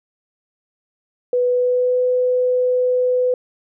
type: tone with pitch glide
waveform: sine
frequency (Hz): 493.9 to 501.1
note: B4 to B4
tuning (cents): 0 to +25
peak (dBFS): -14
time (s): 1.33-3.34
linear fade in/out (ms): 2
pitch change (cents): +25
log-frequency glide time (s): 1.46-2.02
effects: none